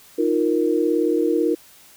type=chord; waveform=sine; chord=Eb suspended second; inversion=none; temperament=equal; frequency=311.1 / 349.2 / 466.2 Hz; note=Eb4 / F4 / Bb4; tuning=0 / 0 / 0 cents; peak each=-21 dBFS; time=0.18-1.55 s; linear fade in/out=10 ms; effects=white hiss -49 dBFS RMS until 1.96 s